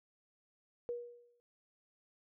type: tone with exponential decay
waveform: sine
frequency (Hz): 479.6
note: A#4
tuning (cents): +49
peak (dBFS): -34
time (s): 0.89-1.4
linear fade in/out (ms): 0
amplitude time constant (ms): 110
effects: none